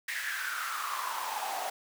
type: noise with high-pass filter sweep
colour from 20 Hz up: pink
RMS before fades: -35 dBFS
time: 0.08-1.7 s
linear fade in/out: 5 ms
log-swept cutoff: 1900 to 700 Hz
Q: 6.4
effects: none